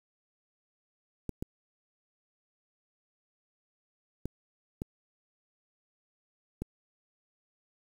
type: clicks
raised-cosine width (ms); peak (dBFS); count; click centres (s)
3; -21; 5; 1.293 / 1.425 / 4.256 / 4.819 / 6.62
effects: 8-bit